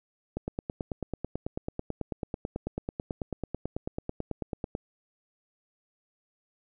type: click train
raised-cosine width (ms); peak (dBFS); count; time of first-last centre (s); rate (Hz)
2; -18; 41; 0.37-4.751; 9.13
effects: none